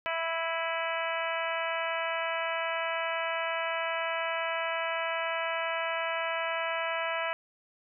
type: harmonic tone with a mistuned harmonic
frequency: 329.6 Hz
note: E4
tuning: in tune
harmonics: 2 / 3 / 4 / 5 / 6 / 7 / 8 / 9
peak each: -34 / -36 / -37 / -38 / -39 / -39 / -40 / -41 dBFS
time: 0.06-7.33 s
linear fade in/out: 0 ms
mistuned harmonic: 8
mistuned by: -48 cents
effects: none